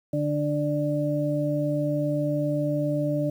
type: harmonic tone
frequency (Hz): 147.5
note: D3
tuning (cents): +8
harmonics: 1 / 2 / 4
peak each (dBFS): -27 / -27 / -27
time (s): 0.13-3.3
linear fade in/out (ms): 5
effects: 9-bit